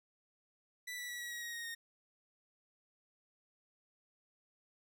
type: tone with pitch steps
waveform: sawtooth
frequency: 1975.5 / 1957.3 / 1939.3 / 1921.5 / 1903.8 / 1886.3 / 1868.9 / 1851.7 Hz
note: B6 / B6 / B6 / B6 / A#6 / A#6 / A#6 / A#6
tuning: 0 / -16 / -32 / -48 / +36 / +20 / +4 / -12 cents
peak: -38 dBFS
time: 0.87-1.75 s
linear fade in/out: 10 ms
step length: 110 ms
effects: none